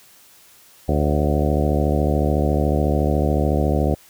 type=harmonic tone with a mistuned harmonic; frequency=73.9 Hz; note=D2; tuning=11 cents sharp; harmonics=1 / 2 / 3 / 4 / 5 / 6 / 7 / 8 / 9 / 10; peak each=-20 / -23 / -25 / -26 / -27 / -28 / -28 / -29 / -30 / -30 dBFS; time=0.88-3.95 s; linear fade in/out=10 ms; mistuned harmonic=8; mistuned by=-52 cents; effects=white hiss -50 dBFS RMS until 4.09 s